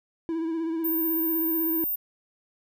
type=tone with vibrato; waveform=triangle; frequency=327 Hz; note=E4; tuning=14 cents flat; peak=-24 dBFS; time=0.29-1.84 s; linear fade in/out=0 ms; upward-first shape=sine; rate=16 Hz; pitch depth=40 cents each way
type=tone; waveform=sine; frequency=14610 Hz; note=A#9; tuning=36 cents flat; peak=-25 dBFS; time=0.84-1.96 s; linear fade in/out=10 ms
effects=none